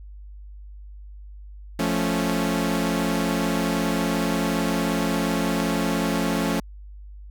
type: chord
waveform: sawtooth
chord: F augmented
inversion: none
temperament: equal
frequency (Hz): 174.61 / 220 / 277.2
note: F3 / A3 / C#4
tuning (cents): 0 / 0 / 0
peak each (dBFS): -22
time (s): 1.79-6.6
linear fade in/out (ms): 5
effects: added 50 Hz sine -38 dBFS peak until 7.3 s